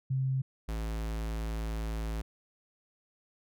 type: tone pair in turn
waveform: sine / square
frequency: 132.3 / 54.81 Hz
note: C3 / A1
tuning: +20 / -6 cents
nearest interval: octave + minor third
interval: 1526 cents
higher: first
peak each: -27 / -33 dBFS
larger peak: first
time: 0.1-0.42 / 0.68-2.22 s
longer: second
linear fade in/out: 10 ms
effects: none